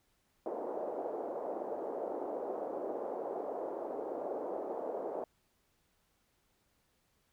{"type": "band-pass noise", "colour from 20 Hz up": "pink", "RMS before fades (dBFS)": -39, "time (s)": [0.46, 5.24], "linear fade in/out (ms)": 2, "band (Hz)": [380, 720], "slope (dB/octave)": 24, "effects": ["pink hiss -75 dBFS RMS until 7.32 s"]}